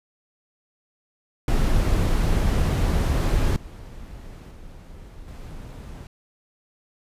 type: noise with level steps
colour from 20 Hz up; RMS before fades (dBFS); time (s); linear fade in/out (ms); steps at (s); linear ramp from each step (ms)
brown; -20 / -39 / -42 / -37; 1.48-6.07; 2; 3.56 / 4.51 / 5.28; 2
effects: resampled to 32000 Hz